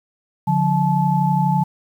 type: tone cluster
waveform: sine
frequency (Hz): 146.4 / 178.5 / 866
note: D3 / F3 / A5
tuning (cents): -5 / +38 / -28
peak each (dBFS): -19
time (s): 0.47-1.64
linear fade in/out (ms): 10
effects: 8-bit